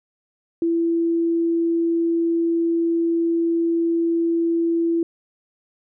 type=tone; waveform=sine; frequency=334.6 Hz; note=E4; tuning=26 cents sharp; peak=-17 dBFS; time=0.62-5.03 s; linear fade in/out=2 ms; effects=none